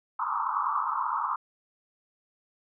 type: band-pass noise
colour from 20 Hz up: white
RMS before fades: -29 dBFS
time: 0.19-1.36 s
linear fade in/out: 5 ms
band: 880 to 1300 Hz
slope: 96 dB/octave
effects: none